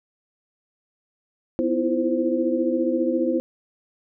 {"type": "tone cluster", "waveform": "sine", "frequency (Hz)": [251.1, 324, 338.7, 520], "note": ["B3", "E4", "E4", "C5"], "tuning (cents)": [29, -30, 47, -11], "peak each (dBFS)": -25, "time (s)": [1.59, 3.4], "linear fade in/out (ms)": 0, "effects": []}